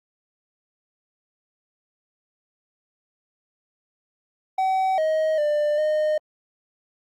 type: tone with pitch steps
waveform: triangle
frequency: 760 / 629 / 595 / 613 Hz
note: F#5 / D#5 / D5 / D#5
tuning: +46 / +19 / +22 / -26 cents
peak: -17 dBFS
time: 4.58-6.18 s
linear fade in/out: 5 ms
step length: 400 ms
effects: Opus 48 kbps